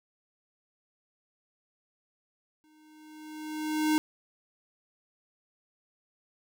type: tone with exponential growth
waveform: square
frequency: 308.1 Hz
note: D#4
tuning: 17 cents flat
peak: -22 dBFS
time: 2.64-3.98 s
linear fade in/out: 0 ms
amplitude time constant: 290 ms
effects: none